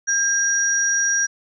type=tone pair together; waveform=sine; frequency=1610 / 5742 Hz; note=G6 / F8; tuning=+46 / +47 cents; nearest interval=octave + minor seventh; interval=2201 cents; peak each=-20 / -19 dBFS; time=0.07-1.27 s; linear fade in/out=20 ms; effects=none